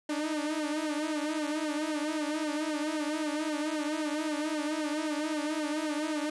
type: tone with flanger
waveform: sawtooth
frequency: 304.4 Hz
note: D#4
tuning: 38 cents flat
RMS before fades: -32 dBFS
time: 0.09-6.3 s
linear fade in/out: 5 ms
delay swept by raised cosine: 0.79 to 5.79 ms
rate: 3.8 Hz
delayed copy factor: -0.95
effects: resampled to 24000 Hz + 11-bit